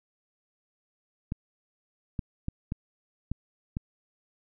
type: clicks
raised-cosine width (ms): 5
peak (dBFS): -18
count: 6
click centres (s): 1.321 / 2.192 / 2.484 / 2.721 / 3.316 / 3.769
effects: none